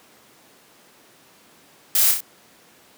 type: noise with echo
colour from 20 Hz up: blue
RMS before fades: -18 dBFS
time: 1.95-2.11 s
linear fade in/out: 2 ms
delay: 32 ms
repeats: 3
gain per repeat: -4 dB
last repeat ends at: 2.206 s
effects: pink hiss -52 dBFS RMS until 2.97 s + high-pass 200 Hz 12 dB/octave